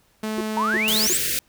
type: tone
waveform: sawtooth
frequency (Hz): 216.7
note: A3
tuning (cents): -26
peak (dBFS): -21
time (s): 0.23-1.07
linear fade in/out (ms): 5
type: tone bursts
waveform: triangle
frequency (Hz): 362.2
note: F#4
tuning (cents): -37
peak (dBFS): -22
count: 3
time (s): 0.38-1.127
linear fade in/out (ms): 0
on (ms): 29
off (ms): 330
type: exponential sweep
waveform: sine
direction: up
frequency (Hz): 882 to 8410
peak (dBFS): -20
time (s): 0.57-1.17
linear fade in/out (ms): 0
type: band-stop noise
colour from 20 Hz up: white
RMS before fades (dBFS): -24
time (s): 0.88-1.39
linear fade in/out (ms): 0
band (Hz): 530 to 1500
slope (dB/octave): 48
effects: pink hiss -61 dBFS RMS until 1.48 s